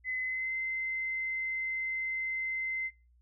sine tone with pitch glide, 2031 to 2068 Hz, B6 to C7, +48 to -21 cents, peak -31 dBFS, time 0.04-2.91 s, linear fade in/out 50 ms, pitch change +31 cents, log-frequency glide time 0.23-0.54 s, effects noise-tail reverb RT60 0.3 s tail -25 dB re dry + added 60 Hz sine -61 dBFS peak until 3.21 s

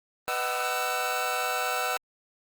25% pulse tone cluster, 495.4 / 616 / 752 / 1327 Hz, B4 / D#5 / F#5 / E6, +5 / -17 / +28 / +11 cents, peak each -31 / -32 / -27 / -27 dBFS, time 0.28-1.97 s, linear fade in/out 0 ms, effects Opus 24 kbps

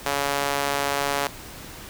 sawtooth tone with high-pass filter, 141.2 Hz, C#3, 32 cents sharp, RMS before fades -25 dBFS, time 0.06-1.27 s, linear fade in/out 2 ms, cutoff 640 Hz, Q 0.99, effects pink hiss -40 dBFS RMS until 1.89 s

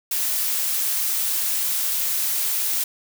blue noise, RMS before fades -23 dBFS, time 0.11-2.84 s, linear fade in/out 5 ms, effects none

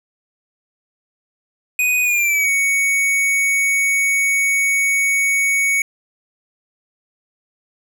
square tone with pitch glide, 2489 to 2230 Hz, D#7 to C#7, 0 to +10 cents, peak -15 dBFS, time 1.79-5.82 s, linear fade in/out 2 ms, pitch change -190 cents, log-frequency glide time 2.02-2.5 s, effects none

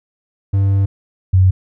triangle / sine tone pair in turn, 98.2 / 93.38 Hz, G2 / F#2, +4 / +16 cents, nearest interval minor second, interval 88 cents, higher first, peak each -9 / -7 dBFS, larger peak second, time 0.53-0.86 / 1.33-1.51 s, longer first, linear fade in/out 10 ms, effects none

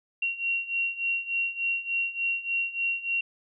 sine beating tone pair, 2744 / 2747.4 Hz, F7 / F7, -31 / -29 cents, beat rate 3.4 Hz, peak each -31 / -28 dBFS, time 0.22-3.21 s, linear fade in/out 5 ms, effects none

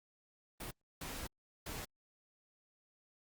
pink noise bursts at uneven times, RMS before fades -44 dBFS, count 3, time 0.6-0.71 / 1.01-1.27 / 1.66-1.85 s, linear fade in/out 5 ms, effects Opus 32 kbps

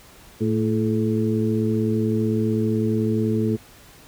harmonic tone with a mistuned harmonic, 111.5 Hz, A2, 23 cents sharp, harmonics 1 / 2 / 3 / 4, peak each -24 / -22 / -26 / -26 dBFS, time 0.4-3.57 s, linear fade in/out 20 ms, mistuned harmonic 4, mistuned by -62 cents, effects pink hiss -48 dBFS RMS until 4.07 s

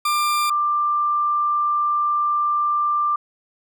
40% pulse / sine tone pair in turn, 1191 / 1185.4 Hz, D6 / D6, +24 / +16 cents, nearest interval unison, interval 8 cents, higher first, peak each -17 dBFS, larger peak neither, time 0.05-0.5 / 0.5-3.16 s, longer second, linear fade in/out 5 ms, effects none

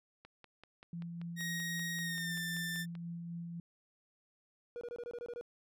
click train, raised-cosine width 0.3 ms, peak -37 dBFS, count 15, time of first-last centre 0.25-2.953 s, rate 5.18 Hz
sine tone with tremolo, 170 Hz, F3, 46 cents flat, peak -39 dBFS, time 0.93-3.6 s, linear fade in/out 2 ms, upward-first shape sine, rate 3.8 Hz, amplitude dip 25%
sawtooth tone with pitch glide, 1880 to 1780.6 Hz, A#6 to A6, +14 to +20 cents, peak -34 dBFS, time 1.36-2.86 s, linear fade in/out 50 ms, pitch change -94 cents, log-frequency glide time 2-2.36 s
triangle tone bursts, 479.1 Hz, A#4, 47 cents sharp, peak -38 dBFS, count 9, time 4.76-5.411 s, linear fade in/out 0 ms, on 51 ms, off 24 ms
effects none

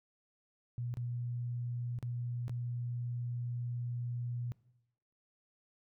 sine tone with dropouts, 120.9 Hz, B2, 36 cents flat, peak -35 dBFS, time 0.78-4.52 s, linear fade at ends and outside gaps 0 ms, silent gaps 0.94-0.971 / 1.988-2.027 / 2.481-2.495 s, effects noise-tail reverb RT60 0.9 s tail -21 dB re dry

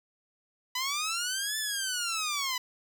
10% pulse linear two-way sweep, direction up then down, 987.8 to 1760 to 987.8 Hz, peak -21 dBFS, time 0.75-2.58 s, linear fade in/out 5 ms, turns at 1.58 s, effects none

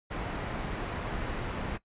pink low-pass noise, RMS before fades -35 dBFS, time 0.1-1.78 s, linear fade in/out 20 ms, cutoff 2100 Hz, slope 12 dB/octave, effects noise-tail reverb RT60 0.1 s tail -18 dB re dry + resampled to 8000 Hz

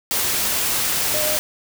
sine tone in noise, 611 Hz, D#5, 32 cents flat, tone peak -24 dBFS, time 1.14-1.37 s, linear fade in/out 0 ms, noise white, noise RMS -21 dBFS, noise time 0.11-1.39 s, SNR -6 dB, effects none

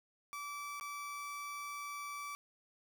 30% pulse tone with dropouts, 1157 Hz, D6, 26 cents flat, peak -39 dBFS, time 0.33-2.35 s, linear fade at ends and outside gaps 0 ms, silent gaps 0.798-0.81 s, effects none

